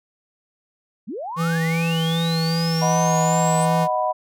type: linear sweep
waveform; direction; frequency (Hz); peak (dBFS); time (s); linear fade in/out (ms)
sine; up; 161.4 to 8200; -27; 1.07-3.66; 20
type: tone with vibrato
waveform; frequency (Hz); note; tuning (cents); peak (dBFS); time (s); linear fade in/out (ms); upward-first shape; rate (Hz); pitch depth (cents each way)
square; 164.81; E3; 0; -20; 1.36-3.88; 50; sine; 2.6; 18
type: chord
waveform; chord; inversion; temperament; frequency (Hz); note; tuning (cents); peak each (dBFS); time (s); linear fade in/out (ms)
sine; B major; first; equal; 622.3 / 740 / 987.8; D#5 / F#5 / B5; 0 / 0 / 0; -23; 2.81-4.13; 20
effects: none